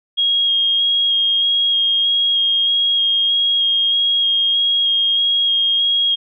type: tone with vibrato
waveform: sine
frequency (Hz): 3264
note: G#7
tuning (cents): -31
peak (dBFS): -13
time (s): 0.17-6.16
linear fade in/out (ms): 20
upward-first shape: square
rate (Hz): 1.6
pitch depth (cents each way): 10
effects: none

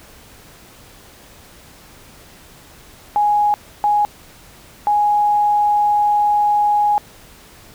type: tone bursts at uneven times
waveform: sine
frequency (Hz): 830.6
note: G#5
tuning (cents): 0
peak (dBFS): -12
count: 3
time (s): 3.16-3.54 / 3.84-4.05 / 4.87-6.98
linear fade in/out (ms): 0
effects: pink hiss -44 dBFS RMS until 7.74 s

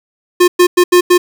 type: tone bursts at uneven times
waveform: square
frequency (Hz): 356.5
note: F4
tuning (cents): +36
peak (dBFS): -5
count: 5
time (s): 0.4-0.48 / 0.59-0.67 / 0.77-0.84 / 0.92-1.01 / 1.1-1.18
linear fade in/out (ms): 10
effects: 7-bit

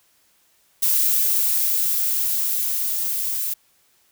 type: noise with level ramp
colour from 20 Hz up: violet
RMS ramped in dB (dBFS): -18 to -25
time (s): 0.82-3.54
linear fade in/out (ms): 10
effects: white hiss -61 dBFS RMS until 4.11 s

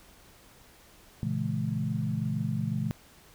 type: chord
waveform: sine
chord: A# half-diminished seventh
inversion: none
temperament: equal with one note detuned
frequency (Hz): 116.54 / 138.59 / 164.81 / 212.4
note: A#2 / C#3 / E3 / G#3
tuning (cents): 0 / 0 / 0 / +39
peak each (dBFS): -33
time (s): 1.23-2.91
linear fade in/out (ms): 0
effects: pink hiss -56 dBFS RMS until 3.34 s

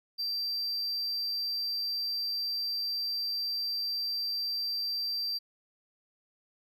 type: tone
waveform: triangle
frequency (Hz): 4698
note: D8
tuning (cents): 0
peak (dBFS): -29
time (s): 0.18-5.39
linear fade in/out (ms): 20
effects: none

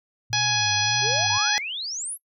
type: tone with vibrato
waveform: sine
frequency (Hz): 112.5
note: A2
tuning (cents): +39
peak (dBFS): -32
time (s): 0.3-1.38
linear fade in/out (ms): 5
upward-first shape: sine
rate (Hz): 1.7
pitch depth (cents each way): 170
type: harmonic tone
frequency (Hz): 836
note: G#5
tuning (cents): +11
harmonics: 1 / 2 / 3 / 4 / 5 / 6 / 7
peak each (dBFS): -28 / -28 / -28 / -28 / -28 / -28 / -28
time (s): 0.33-1.58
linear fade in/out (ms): 0
type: exponential sweep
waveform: sine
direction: up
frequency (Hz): 371.7 to 11840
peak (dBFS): -28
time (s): 1.01-2.18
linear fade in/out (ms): 50
effects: noise-tail reverb RT60 0.1 s tail -25 dB re dry

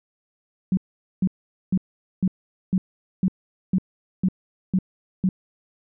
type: tone bursts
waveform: sine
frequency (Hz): 186.8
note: F#3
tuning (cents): +17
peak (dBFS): -16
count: 10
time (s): 0.72-5.29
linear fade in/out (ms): 2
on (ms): 52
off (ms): 450
effects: none

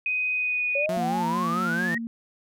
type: tone with pitch glide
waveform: sine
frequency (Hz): 2503 to 2473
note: D#7 to D#7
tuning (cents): +10 to -11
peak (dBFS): -23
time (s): 0.06-0.86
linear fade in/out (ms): 2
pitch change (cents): -21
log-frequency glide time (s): 0.34-0.66
type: exponential sweep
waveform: sine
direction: up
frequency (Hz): 548 to 1913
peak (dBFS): -25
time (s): 0.75-1.98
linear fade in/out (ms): 5
type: tone with vibrato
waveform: sawtooth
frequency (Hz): 174.61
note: F3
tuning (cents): 0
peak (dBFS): -25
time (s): 0.89-1.95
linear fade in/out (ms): 2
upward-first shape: sine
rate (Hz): 4.5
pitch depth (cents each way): 79
type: tone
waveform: sine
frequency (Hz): 230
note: A#3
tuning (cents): -23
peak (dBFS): -29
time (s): 0.97-2.07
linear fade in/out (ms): 0
effects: none

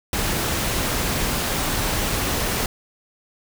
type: noise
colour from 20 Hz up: pink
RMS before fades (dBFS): -23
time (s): 0.13-2.66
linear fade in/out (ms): 2
effects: none

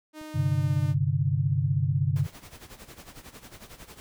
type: tone with pitch glide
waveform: sawtooth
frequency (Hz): 308.7 to 301.6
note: D#4 to D4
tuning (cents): -14 to +46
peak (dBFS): -35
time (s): 0.13-0.95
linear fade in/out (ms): 50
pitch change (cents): -40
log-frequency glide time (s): 0.27-0.8
type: clicks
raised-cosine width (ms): 5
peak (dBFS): -39 / -30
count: 2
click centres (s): 0.214 / 2.142
type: chord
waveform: sine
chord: G suspended fourth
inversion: none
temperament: equal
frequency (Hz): 98 / 130.81 / 146.83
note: G2 / C3 / D3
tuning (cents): 0 / 0 / 0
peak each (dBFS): -28 / -26 / -26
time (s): 0.34-2.27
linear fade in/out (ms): 20
type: noise with tremolo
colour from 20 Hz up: pink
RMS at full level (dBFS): -44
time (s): 2.16-4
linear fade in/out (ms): 0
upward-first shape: sine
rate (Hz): 11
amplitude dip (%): 75
effects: none

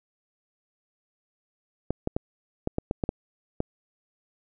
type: clicks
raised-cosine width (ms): 2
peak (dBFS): -12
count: 9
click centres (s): 1.906 / 2.074 / 2.165 / 2.674 / 2.784 / 2.911 / 3.038 / 3.091 / 3.604
effects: none

